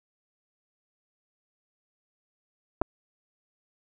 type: clicks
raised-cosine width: 1 ms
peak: -12 dBFS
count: 2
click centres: 2.815 / 2.818 s
effects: none